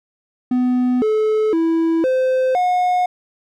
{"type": "tone with pitch steps", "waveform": "triangle", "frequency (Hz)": [250.1, 432.3, 328.3, 517, 724], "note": ["B3", "A4", "E4", "C5", "F#5"], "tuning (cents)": [22, -31, -7, -21, -38], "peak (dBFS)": -12, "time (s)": [0.51, 3.06], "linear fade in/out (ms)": 5, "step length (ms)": 510, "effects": []}